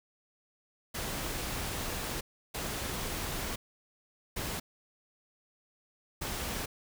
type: noise bursts at uneven times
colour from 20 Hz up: pink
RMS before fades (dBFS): -36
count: 4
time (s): 0.94-2.21 / 2.54-3.56 / 4.36-4.6 / 6.21-6.66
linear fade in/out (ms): 10
effects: none